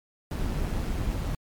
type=noise with amplitude modulation; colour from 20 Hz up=brown; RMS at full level=-26 dBFS; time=0.31-1.35 s; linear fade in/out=2 ms; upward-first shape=sine; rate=185 Hz; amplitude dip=55%; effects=MP3 96 kbps